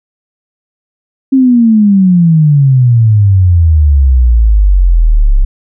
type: exponential sweep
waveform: sine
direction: down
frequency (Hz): 271.5 to 32.7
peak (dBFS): -3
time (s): 1.32-5.45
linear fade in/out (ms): 10
effects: none